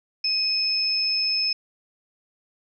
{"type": "tone pair together", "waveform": "sine", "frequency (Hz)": [2500, 5215], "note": ["D#7", "E8"], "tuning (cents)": [8, -19], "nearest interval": "octave + minor second", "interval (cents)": 1273, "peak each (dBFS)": [-30, -21], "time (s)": [0.24, 1.53], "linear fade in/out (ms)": 5, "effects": []}